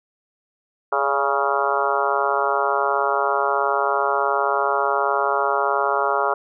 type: harmonic tone with a mistuned harmonic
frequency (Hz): 138.59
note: C#3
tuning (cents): 0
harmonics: 3 / 4 / 5 / 6 / 7 / 8 / 9 / 10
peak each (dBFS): -26 / -26 / -26 / -26 / -26 / -26 / -26 / -26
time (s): 0.92-6.34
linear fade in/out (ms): 5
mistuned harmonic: 4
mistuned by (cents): +47
effects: none